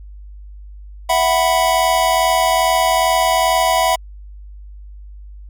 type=chord; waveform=square; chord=E suspended second; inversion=none; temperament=just; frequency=659.3 / 741.7 / 988.9 Hz; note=E5 / F#5 / B5; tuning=0 / +4 / +2 cents; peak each=-18 dBFS; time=1.09-3.96 s; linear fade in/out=10 ms; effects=added 50 Hz sine -33 dBFS peak until 5.49 s + AAC 64 kbps